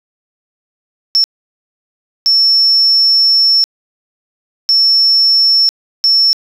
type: tone bursts at uneven times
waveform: sine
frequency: 5400 Hz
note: E8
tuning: 41 cents sharp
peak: -5 dBFS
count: 4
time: 1.15-1.24 / 2.26-3.64 / 4.69-5.69 / 6.04-6.33 s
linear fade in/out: 0 ms
effects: tanh soft clip ceiling -4 dBFS + 7-bit